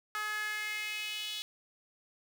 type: tone with high-pass filter sweep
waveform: sawtooth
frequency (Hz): 424.2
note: G#4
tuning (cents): +37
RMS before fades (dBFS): -37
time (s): 0.15-1.42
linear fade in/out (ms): 0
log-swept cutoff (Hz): 1400 to 3400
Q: 4.2
effects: none